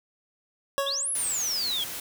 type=tone with exponential decay; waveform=25% pulse; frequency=554.4 Hz; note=C#5; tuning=in tune; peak=-18 dBFS; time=0.78-1.19 s; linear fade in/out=0 ms; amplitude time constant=87 ms
type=exponential two-way sweep; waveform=sine; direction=up then down; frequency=3187 to 11175 to 3187 Hz; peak=-26 dBFS; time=0.86-1.84 s; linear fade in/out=5 ms; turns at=1.09 s
type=noise; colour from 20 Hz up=white; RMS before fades=-36 dBFS; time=1.15-2 s; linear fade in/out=2 ms
effects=none